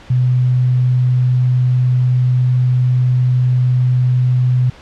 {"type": "tone", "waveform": "sine", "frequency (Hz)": 125.8, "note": "B2", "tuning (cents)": 32, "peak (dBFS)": -10, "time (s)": [0.1, 4.7], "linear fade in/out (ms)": 5, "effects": ["pink hiss -40 dBFS RMS until 4.81 s", "low-pass 4000 Hz 12 dB/octave"]}